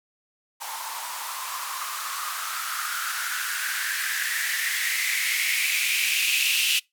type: noise with band-pass filter sweep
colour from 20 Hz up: violet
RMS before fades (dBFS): -27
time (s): 0.6-6.8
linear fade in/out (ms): 20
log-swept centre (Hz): 880 to 2800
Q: 6.3
effects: noise-tail reverb RT60 0.2 s tail -25 dB re dry